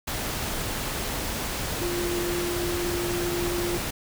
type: tone in noise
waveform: sine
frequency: 349.2 Hz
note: F4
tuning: in tune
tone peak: -27 dBFS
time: 1.81-3.78 s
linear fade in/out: 10 ms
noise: pink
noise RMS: -30 dBFS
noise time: 0.07-3.91 s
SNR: 0 dB
effects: none